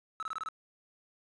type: tone bursts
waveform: triangle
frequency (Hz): 1300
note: E6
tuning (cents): -24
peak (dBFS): -32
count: 6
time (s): 0.2-0.487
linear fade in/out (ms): 0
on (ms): 27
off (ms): 25
effects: resampled to 22050 Hz + 10-bit